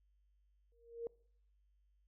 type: tone with exponential growth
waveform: sine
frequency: 466.2 Hz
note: A#4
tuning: in tune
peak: -36 dBFS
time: 0.72-1.07 s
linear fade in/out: 1 ms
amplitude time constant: 74 ms
effects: noise-tail reverb RT60 0.6 s tail -24 dB re dry + added 50 Hz sine -70 dBFS peak until 2.07 s